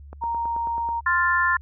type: click train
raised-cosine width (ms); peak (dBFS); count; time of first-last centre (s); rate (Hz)
1; -25; 8; 0.13-0.889; 9.22
type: tone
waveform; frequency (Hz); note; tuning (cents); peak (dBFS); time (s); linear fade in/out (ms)
sine; 931; A#5; -2; -23; 0.21-1.01; 20
type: chord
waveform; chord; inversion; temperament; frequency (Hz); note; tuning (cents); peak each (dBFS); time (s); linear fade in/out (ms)
sine; F major; second; equal; 1046.5 / 1396.9 / 1760; C6 / F6 / A6; 0 / 0 / 0; -22 / -24 / -21; 1.06-1.57; 5
effects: added 71 Hz sine -40 dBFS peak until 1.61 s